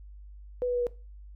sine tone with pitch steps, 495.6 / 491.6 / 487.6 / 483.7 Hz, B4 / B4 / B4 / B4, +6 / -8 / -22 / -36 cents, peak -25 dBFS, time 0.62-0.868 s, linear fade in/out 0 ms, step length 62 ms, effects noise-tail reverb RT60 0.3 s tail -18 dB re dry + added 50 Hz sine -44 dBFS peak until 1.35 s

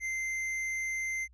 sine tone with tanh clipping, 2081 Hz, C7, 10 cents flat, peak -33 dBFS, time 0-1.28 s, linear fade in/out 50 ms, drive 11 dB, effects added 60 Hz sine -56 dBFS peak until 1.33 s + resampled to 22050 Hz

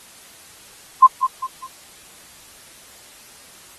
sine tone with echo, 1046.5 Hz, C6, in tune, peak -3 dBFS, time 1.02-1.07 s, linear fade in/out 10 ms, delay 200 ms, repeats 3, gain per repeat -9 dB, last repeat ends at 1.67 s, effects white hiss -45 dBFS RMS until 3.78 s + AAC 32 kbps

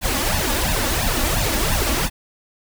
pink noise with flanger, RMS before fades -20 dBFS, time 0.01-2.1 s, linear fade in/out 50 ms, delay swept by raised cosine 1.1 to 3.6 ms, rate 2.9 Hz, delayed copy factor +0.9, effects none

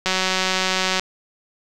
click train, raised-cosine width 0.2 ms, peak -3 dBFS, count 176, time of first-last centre 0.06-0.996 s, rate 187 Hz, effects none

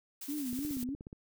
blue noise with tremolo, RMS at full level -43 dBFS, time 0.21-0.84 s, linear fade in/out 5 ms, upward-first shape sine, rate 12 Hz, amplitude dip 35%
sine tone with vibrato, 270.7 Hz, C#4, 41 cents flat, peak -34 dBFS, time 0.28-0.95 s, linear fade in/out 10 ms, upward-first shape sine, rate 3.2 Hz, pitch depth 180 cents each way
click train, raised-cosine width 3 ms, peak -32 dBFS, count 11, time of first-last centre 0.53-1.129 s, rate 16.7 Hz
effects none

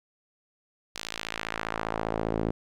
sawtooth tone with band-pass filter sweep, 55 Hz, A1, in tune, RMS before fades -32 dBFS, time 0.95-2.51 s, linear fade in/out 5 ms, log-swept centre 4900 to 330 Hz, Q 1, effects none

